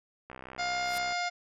click train, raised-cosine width 0.5 ms, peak -28 dBFS, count 54, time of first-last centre 0.3-1.123 s, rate 64.4 Hz
harmonic tone, 707 Hz, F5, 21 cents sharp, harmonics 1 / 2 / 3 / 4 / 5 / 6 / 7 / 8 / 9 / 10, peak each -32 / -37 / -35 / -48 / -44 / -45 / -41 / -49 / -55 / -49 dBFS, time 0.58-1.3 s, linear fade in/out 20 ms
white noise with exponential growth, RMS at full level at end -38 dBFS, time 0.78-0.98 s, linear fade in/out 1 ms, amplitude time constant 42 ms
effects resampled to 32000 Hz

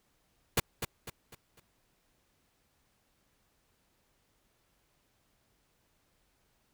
pink noise with echo, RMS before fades -26 dBFS, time 0.57-0.6 s, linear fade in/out 5 ms, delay 250 ms, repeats 4, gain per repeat -8 dB, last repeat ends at 1.6 s, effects pink hiss -73 dBFS RMS until 6.73 s

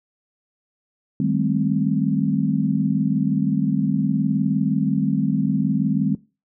sine chord, A half-diminished seventh, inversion second, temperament equal with one note detuned, 155.56 / 196 / 215.3 / 261.6 Hz, Eb3 / G3 / A3 / C4, 0 / 0 / -37 / 0 cents, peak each -23 dBFS, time 1.2-6.15 s, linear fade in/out 2 ms, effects noise-tail reverb RT60 0.3 s tail -20 dB re dry

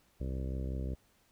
harmonic tone, 65.41 Hz, C2, in tune, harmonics 1 / 2 / 3 / 4 / 5 / 6 / 7 / 8 / 9, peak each -35 / -41 / -45 / -47 / -49 / -51 / -52 / -53 / -54 dBFS, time 0.2-0.95 s, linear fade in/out 10 ms, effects pink hiss -69 dBFS RMS until 1.31 s

